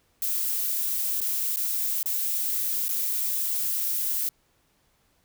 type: noise with dropouts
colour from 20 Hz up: violet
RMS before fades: -27 dBFS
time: 0.22-4.29 s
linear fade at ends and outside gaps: 2 ms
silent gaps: 1.204-1.214 / 1.561-1.569 / 2.03-2.058 / 2.883-2.89 s
effects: pink hiss -67 dBFS RMS until 5.24 s